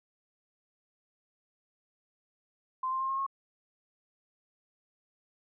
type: tone with pitch steps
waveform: sine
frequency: 1038 / 1050.1 / 1062.3 / 1074.6 / 1087.1 Hz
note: C6 / C6 / C6 / C6 / C#6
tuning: -14 / +6 / +26 / +46 / -34 cents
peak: -29 dBFS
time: 2.83-3.265 s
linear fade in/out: 5 ms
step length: 87 ms
effects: none